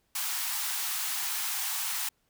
white high-pass noise, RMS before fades -32 dBFS, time 0.15-2.09 s, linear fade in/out 5 ms, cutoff 740 Hz, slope 96 dB/octave, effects pink hiss -73 dBFS RMS until 2.29 s

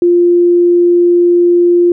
sine tone, 349.2 Hz, F4, in tune, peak -5 dBFS, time 0.02-1.92 s, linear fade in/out 2 ms, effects none

